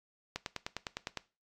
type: click train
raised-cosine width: 0.2 ms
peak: -18 dBFS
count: 9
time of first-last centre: 0.36-1.173 s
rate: 9.84 Hz
effects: noise-tail reverb RT60 0.3 s tail -19 dB re dry + AAC 64 kbps